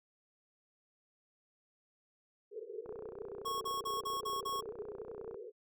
white band-pass noise, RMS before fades -46 dBFS, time 2.51-5.52 s, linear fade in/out 50 ms, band 390 to 470 Hz, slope 96 dB/octave
click train, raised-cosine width 1 ms, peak -37 dBFS, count 77, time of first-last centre 2.86-5.344 s, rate 30.6 Hz
square tone bursts, 1100 Hz, C#6, 14 cents flat, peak -36 dBFS, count 6, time 3.45-4.61 s, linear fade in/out 10 ms, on 160 ms, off 40 ms
effects none

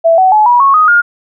sine tone with pitch steps, 662 / 751.7 / 853.6 / 969.2 / 1100.6 / 1249.7 / 1419 Hz, E5 / F#5 / G#5 / B5 / C#6 / D#6 / F6, +7 / +27 / +47 / -33 / -13 / +7 / +27 cents, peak -4 dBFS, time 0.04-1.02 s, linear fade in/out 20 ms, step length 140 ms, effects none

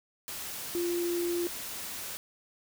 sine tone in noise, 346.9 Hz, F4, 12 cents flat, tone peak -28 dBFS, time 0.75-1.47 s, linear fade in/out 0 ms, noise white, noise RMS -39 dBFS, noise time 0.28-2.17 s, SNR +8 dB, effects none

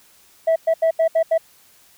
sine tone bursts at uneven times, 652 Hz, E5, 19 cents flat, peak -11 dBFS, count 6, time 0.47-0.56 / 0.67-0.74 / 0.82-0.91 / 0.99-1.08 / 1.15-1.23 / 1.31-1.38 s, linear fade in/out 10 ms, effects tanh soft clip ceiling -12 dBFS + white hiss -53 dBFS RMS until 1.97 s

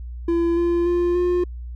triangle tone with pitch steps, 338.6 / 344.1 / 349.7 / 355.4 Hz, E4 / F4 / F4 / F4, +46 / -26 / +2 / +30 cents, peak -15 dBFS, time 0.28-1.44 s, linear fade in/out 5 ms, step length 290 ms, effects added 60 Hz sine -30 dBFS peak until 1.75 s

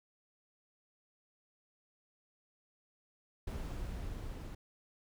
brown noise with level ramp, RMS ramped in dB -39 to -44 dBFS, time 3.47-4.55 s, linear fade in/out 5 ms, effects none

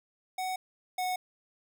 square tone pair in turn, 745 / 735.2 Hz, F#5 / F#5, +12 / -11 cents, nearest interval unison, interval 23 cents, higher first, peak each -32 / -30 dBFS, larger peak second, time 0.38-0.56 / 0.98-1.16 s, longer neither, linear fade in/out 5 ms, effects none

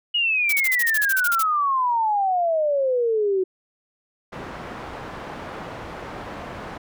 sine exponential sweep, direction down, 2915 to 367.2 Hz, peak -18 dBFS, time 0.14-3.44 s, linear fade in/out 10 ms
blue noise bursts, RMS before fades -26 dBFS, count 13, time 0.49-1.428 s, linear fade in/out 5 ms, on 38 ms, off 37 ms
white low-pass noise, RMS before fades -35 dBFS, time 4.32-6.78 s, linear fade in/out 10 ms, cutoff 1100 Hz, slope 12 dB/octave
effects none

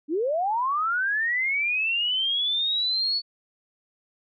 sine linear sweep, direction up, 277.2 to 4460 Hz, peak -22 dBFS, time 0.08-3.22 s, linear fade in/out 50 ms, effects none

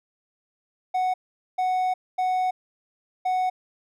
triangle tone bursts at uneven times, 740 Hz, F#5, in tune, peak -19 dBFS, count 4, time 0.94-1.14 / 1.58-1.94 / 2.18-2.51 / 3.25-3.5 s, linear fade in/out 10 ms, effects none

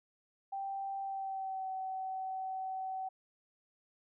sine tone with pitch glide, 783 to 759 Hz, G5 to F#5, -2 to +44 cents, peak -36 dBFS, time 0.52-3.09 s, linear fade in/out 10 ms, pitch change -54 cents, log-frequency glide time 1.01-1.69 s, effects none

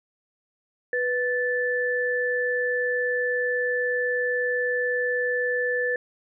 sine tone pair together, 493.9 / 1751.9 Hz, B4 / A6, 0 / -8 cents, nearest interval octave + minor seventh, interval 2192 cents, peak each -25 dBFS, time 0.93-5.96 s, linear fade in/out 2 ms, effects none

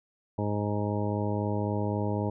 harmonic tone, 103.83 Hz, G#2, in tune, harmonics 1 / 2 / 3 / 4 / 5 / 6 / 8 / 9, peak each -30 / -33 / -35 / -36 / -37 / -38 / -39 / -40 dBFS, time 0.38-2.3 s, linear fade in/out 5 ms, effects none

